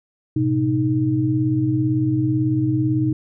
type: tone cluster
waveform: sine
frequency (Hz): 109.7 / 127.7 / 310.8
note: A2 / C3 / D#4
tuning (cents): -5 / -42 / -2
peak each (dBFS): -27 / -20 / -19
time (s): 0.36-3.13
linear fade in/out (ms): 5
effects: none